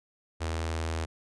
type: tone with notch filter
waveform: sawtooth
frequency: 80.8 Hz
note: E2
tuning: 34 cents flat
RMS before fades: -32 dBFS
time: 0.4-1.06 s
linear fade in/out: 20 ms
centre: 170 Hz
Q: 0.78
effects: resampled to 22050 Hz